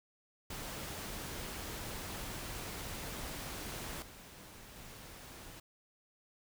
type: noise with level steps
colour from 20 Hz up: pink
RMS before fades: -43 / -53 / -51 dBFS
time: 0.5-5.6 s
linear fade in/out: 5 ms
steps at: 4.02 / 4.76 s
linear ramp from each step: 2 ms
effects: none